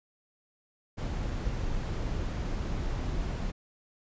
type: noise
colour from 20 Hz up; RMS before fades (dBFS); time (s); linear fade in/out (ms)
brown; -32; 0.97-3.52; 20
effects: resampled to 16000 Hz